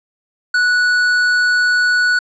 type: tone with hard clipping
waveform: sine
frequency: 1474 Hz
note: F#6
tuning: 7 cents flat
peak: -13 dBFS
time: 0.54-2.19 s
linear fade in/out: 5 ms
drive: 9 dB
effects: low-pass 7000 Hz 12 dB/octave